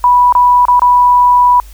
sine tone with dropouts, 983 Hz, B5, 8 cents flat, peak -4 dBFS, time 0.04-1.6 s, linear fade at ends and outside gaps 1 ms, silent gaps 0.325-0.351 / 0.653-0.683 / 0.795-0.819 s, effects added 50 Hz sine -31 dBFS peak until 1.73 s + white hiss -43 dBFS RMS until 1.73 s

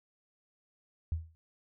sine tone with exponential decay, 81.3 Hz, E2, 23 cents flat, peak -26 dBFS, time 1.12-1.35 s, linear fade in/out 0 ms, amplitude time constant 50 ms, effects none

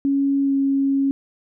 sine tone with pitch glide, 277.2 to 274.3 Hz, C#4 to C#4, 0 to -18 cents, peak -16 dBFS, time 0.05-1.11 s, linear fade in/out 0 ms, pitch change -18 cents, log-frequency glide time 0.42-0.53 s, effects none

